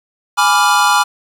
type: chord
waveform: square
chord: G# diminished seventh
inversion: none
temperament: equal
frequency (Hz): 830.6 / 987.8 / 1174.7 / 1396.9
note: G#5 / B5 / D6 / F6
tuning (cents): 0 / 0 / 0 / 0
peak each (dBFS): -16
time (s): 0.37-1.04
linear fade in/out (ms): 20
effects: low-pass 12000 Hz 12 dB/octave + 7-bit